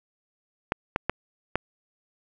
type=clicks; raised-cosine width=0.5 ms; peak=-8 dBFS; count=4; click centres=0.721 / 0.961 / 1.096 / 1.556 s; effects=none